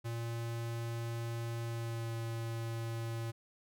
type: tone with pitch glide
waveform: square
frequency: 116.3 to 114.83 Hz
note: A#2 to A#2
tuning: -4 to -26 cents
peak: -37 dBFS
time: 0.04-3.32 s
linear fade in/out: 20 ms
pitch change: -22 cents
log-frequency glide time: 1.64-2.13 s
effects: none